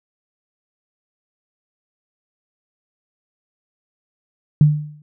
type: tone with exponential decay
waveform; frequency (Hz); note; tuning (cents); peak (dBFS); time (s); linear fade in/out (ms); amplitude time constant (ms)
sine; 149.8; D3; +35; -5; 4.61-5.02; 2; 87
effects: none